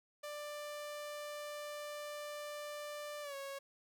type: tone with pitch glide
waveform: sawtooth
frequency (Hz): 591 to 551.4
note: D5 to C#5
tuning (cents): +11 to -9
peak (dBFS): -39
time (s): 0.23-3.59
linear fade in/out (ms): 10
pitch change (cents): -120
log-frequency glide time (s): 3.22-3.35
effects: none